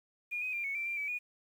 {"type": "tone with pitch steps", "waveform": "sine", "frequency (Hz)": [2430, 2511, 2385, 2212, 2344, 2374, 2294, 2453], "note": ["D#7", "D#7", "D7", "C#7", "D7", "D7", "D7", "D#7"], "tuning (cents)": [-42, 15, 26, -4, -4, 18, -41, -25], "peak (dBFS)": -33, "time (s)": [0.31, 1.19], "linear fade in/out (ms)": 20, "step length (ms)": 110, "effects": ["10-bit"]}